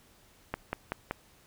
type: click train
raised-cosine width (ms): 0.5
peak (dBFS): -16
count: 4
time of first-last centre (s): 0.54-1.11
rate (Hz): 5.26
effects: pink hiss -61 dBFS RMS until 1.46 s